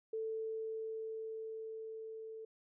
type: tone with level ramp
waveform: sine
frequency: 442.9 Hz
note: A4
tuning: 11 cents sharp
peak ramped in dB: -36 to -45 dBFS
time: 0.13-2.45 s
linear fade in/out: 5 ms
effects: none